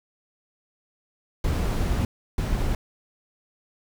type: noise bursts at uneven times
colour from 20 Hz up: brown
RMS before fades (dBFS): -24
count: 2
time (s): 1.44-2.05 / 2.38-2.75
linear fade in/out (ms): 2
effects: none